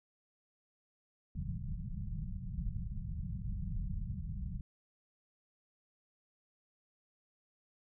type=low-pass noise; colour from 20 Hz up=pink; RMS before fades=-39 dBFS; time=1.35-4.61 s; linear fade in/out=5 ms; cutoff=200 Hz; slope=96 dB/octave; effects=none